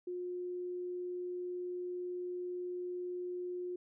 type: tone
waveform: sine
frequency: 358.2 Hz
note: F4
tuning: 44 cents sharp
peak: -37 dBFS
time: 0.07-3.76 s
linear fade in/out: 5 ms
effects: none